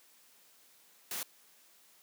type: noise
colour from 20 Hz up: white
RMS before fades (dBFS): -38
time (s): 1.11-1.23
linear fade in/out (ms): 2
effects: white hiss -63 dBFS RMS until 2.02 s + high-pass 200 Hz 12 dB/octave